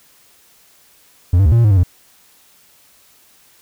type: tone with pitch steps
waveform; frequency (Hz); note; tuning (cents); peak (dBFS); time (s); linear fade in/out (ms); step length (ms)
triangle; 88.1 / 98 / 75.4 / 116.3 / 117.5 / 105.2 / 96.9 / 88.6; F2 / G2 / D2 / A#2 / A#2 / G#2 / G2 / F2; +16 / 0 / +46 / -4 / +14 / +23 / -20 / +25; -6; 1.33-1.834; 5; 63
effects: white hiss -51 dBFS RMS until 3.61 s